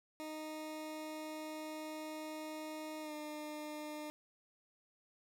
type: tone with pitch glide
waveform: 20% pulse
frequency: 310.1 to 302.1 Hz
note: D#4 to D4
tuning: -6 to +49 cents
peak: -38 dBFS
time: 0.2-4.1 s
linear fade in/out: 0 ms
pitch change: -45 cents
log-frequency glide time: 3.01-3.13 s
effects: none